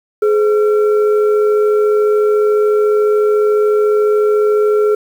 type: tone with frequency modulation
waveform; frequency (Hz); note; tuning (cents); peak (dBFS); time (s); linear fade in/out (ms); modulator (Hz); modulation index
sine; 422; G#4; +28; -9; 0.22-4.95; 5; 938; 0.37
effects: 7-bit